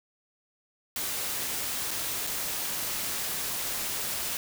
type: noise with dropouts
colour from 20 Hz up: white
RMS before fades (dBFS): -32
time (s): 0.96-4.37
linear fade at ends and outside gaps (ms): 1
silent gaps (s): 1.908-1.912 / 2.268-2.272
effects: none

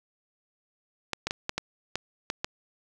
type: clicks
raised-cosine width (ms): 0.2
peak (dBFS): -11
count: 8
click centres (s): 1.133 / 1.27 / 1.309 / 1.494 / 1.58 / 1.956 / 2.301 / 2.445
effects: none

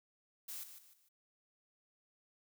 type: noise with echo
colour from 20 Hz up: blue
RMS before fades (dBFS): -45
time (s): 0.48-0.64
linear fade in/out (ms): 10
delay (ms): 150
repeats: 3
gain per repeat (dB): -9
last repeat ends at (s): 1.09
effects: none

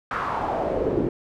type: noise with band-pass filter sweep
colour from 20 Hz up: brown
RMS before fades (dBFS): -25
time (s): 0.11-1.09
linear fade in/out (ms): 2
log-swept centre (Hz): 1400 to 320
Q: 3.3
effects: none

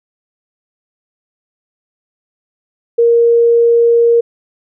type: tone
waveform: sine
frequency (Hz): 468.1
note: A#4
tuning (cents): +7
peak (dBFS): -6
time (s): 2.98-4.21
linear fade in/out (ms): 10
effects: none

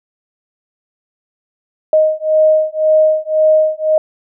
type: beating tone pair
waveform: sine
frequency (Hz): 622.3 / 624.2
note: D#5 / D#5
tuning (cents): 0 / +5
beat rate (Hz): 1.9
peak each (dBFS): -12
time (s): 1.93-3.98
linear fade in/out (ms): 2
effects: none

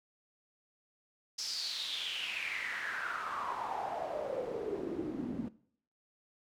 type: noise with band-pass filter sweep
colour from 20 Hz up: pink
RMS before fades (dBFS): -38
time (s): 1.38-5.49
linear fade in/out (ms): 10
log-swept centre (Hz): 5400 to 220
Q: 6.4
effects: noise-tail reverb RT60 0.6 s tail -19 dB re dry

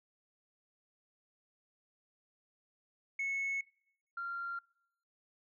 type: tone pair in turn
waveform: sine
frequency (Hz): 2198 / 1384.7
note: C#7 / F6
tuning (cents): -15 / -15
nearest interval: minor sixth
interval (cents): 800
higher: first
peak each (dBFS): -31 / -36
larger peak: first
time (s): 3.19-3.61 / 4.17-4.59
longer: neither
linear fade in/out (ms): 5
effects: noise-tail reverb RT60 0.7 s tail -25 dB re dry + tanh soft clip ceiling -31 dBFS

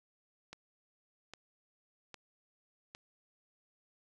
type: click train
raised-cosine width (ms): 0.2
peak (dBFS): -29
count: 4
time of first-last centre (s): 0.53-2.949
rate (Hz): 1.24
effects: none

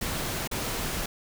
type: noise with dropouts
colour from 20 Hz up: pink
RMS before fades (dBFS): -31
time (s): 0.01-1.06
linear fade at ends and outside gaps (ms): 5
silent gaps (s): 0.476-0.513
effects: none

